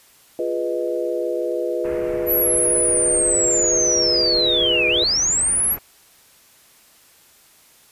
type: chord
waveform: sine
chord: F half-diminished seventh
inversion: none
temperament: equal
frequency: 349.2 / 415.3 / 493.9 / 622.3 Hz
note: F4 / Ab4 / Cb5 / Eb5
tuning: 0 / 0 / 0 / 0 cents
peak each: -25 / -29 / -24 / -27 dBFS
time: 0.39-5.04 s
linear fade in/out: 2 ms
type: low-pass noise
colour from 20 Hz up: pink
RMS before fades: -35 dBFS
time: 1.84-5.79 s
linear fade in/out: 10 ms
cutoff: 2500 Hz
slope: 48 dB/octave
type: linear two-way sweep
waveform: sine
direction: down then up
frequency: 11970 to 2349 to 11970 Hz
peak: -16 dBFS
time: 2.26-5.77 s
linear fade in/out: 50 ms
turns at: 4.88 s
effects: white hiss -52 dBFS RMS until 7.91 s + resampled to 32000 Hz